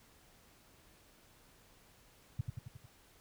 sine tone with echo, 116.54 Hz, A#2, in tune, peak -29 dBFS, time 2.39-2.41 s, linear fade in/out 5 ms, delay 90 ms, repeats 5, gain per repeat -4 dB, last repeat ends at 2.86 s, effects pink hiss -64 dBFS RMS until 3.2 s

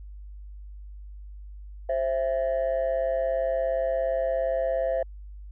sine tone pair together, 528 / 665.2 Hz, C5 / E5, +16 / +16 cents, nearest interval major third, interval 400 cents, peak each -24 dBFS, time 1.89-5.03 s, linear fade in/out 5 ms, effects tanh soft clip ceiling -20 dBFS + added 50 Hz sine -39 dBFS peak until 5.51 s

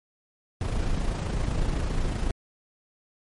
brown noise with amplitude modulation, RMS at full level -24 dBFS, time 0.61-2.31 s, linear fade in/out 2 ms, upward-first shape sine, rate 27.9 Hz, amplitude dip 45%, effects MP3 48 kbps

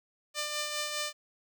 5% pulse tone with tremolo, 597 Hz, D5, 28 cents sharp, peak -19 dBFS, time 0.34-1.13 s, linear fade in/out 50 ms, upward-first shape triangle, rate 4.9 Hz, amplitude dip 45%, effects none

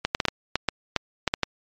clicks, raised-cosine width 0.2 ms, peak -3 dBFS, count 11, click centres 0.05 / 0.149 / 0.202 / 0.253 / 0.284 / 0.556 / 0.687 / 0.963 / 1.277 / 1.339 / 1.433 s, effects low-pass 5000 Hz 12 dB/octave + MP3 96 kbps

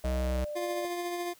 sine tone with pitch glide, 622.3 to 594.5 Hz, D#5 to D5, 0 to +21 cents, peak -34 dBFS, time 0.04-0.85 s, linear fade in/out 0 ms, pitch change -79 cents, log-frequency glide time 0.16-0.46 s
square tone, 63.6 Hz, C2, 48 cents flat, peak -29 dBFS, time 0.04-0.45 s, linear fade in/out 10 ms
25% pulse tone with tremolo, 350 Hz, F4, 4 cents sharp, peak -27 dBFS, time 0.55-1.34 s, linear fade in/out 20 ms, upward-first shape triangle, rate 14 Hz, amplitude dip 35%
effects white hiss -59 dBFS RMS until 1.39 s

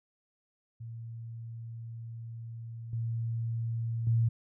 sine tone with level steps, 115 Hz, A#2, 23 cents flat, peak -39 / -30 / -23 dBFS, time 0.8-4.29 s, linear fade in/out 10 ms, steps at 2.93 / 4.07 s, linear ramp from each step 2 ms, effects none

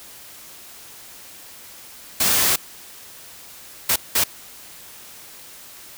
white noise bursts at uneven times, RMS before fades -18 dBFS, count 3, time 2.2-2.56 / 3.89-3.96 / 4.15-4.24 s, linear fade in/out 5 ms, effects white hiss -42 dBFS RMS until 5.97 s

